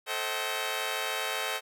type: chord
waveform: 10% pulse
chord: A diminished seventh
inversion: none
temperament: just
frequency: 440 / 528 / 633.6 / 760.3 Hz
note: A4 / C5 / Eb5 / Gb5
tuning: 0 / +16 / +31 / +47 cents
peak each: -28 dBFS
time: 0.06-1.61 s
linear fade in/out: 50 ms
effects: none